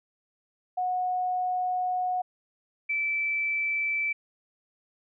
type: tone pair in turn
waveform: sine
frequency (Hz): 731 / 2321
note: F#5 / D7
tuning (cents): -21 / -21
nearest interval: octave + minor sixth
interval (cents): 2000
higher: second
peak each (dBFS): -25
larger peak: neither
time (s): 0.77-2.22 / 2.89-4.13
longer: first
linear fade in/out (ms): 10
effects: none